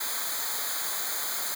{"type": "noise with comb filter", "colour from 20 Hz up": "white", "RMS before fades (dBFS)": -31, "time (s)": [0, 1.55], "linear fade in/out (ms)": 10, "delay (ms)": 0.36, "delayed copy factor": -0.9, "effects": []}